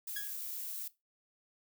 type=noise; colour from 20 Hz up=violet; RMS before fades=-41 dBFS; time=0.07-0.88 s; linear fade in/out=5 ms
type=tone with exponential decay; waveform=sawtooth; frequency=1661.2 Hz; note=G#6; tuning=in tune; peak=-33 dBFS; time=0.16-0.39 s; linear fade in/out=5 ms; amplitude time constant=49 ms
effects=noise-tail reverb RT60 0.2 s tail -17 dB re dry